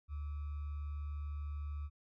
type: tone with sample-and-hold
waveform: sine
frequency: 73.4 Hz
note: D2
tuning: in tune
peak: -38 dBFS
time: 0.08-1.9 s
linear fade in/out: 50 ms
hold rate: 1225 Hz
effects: low-pass 2000 Hz 12 dB/octave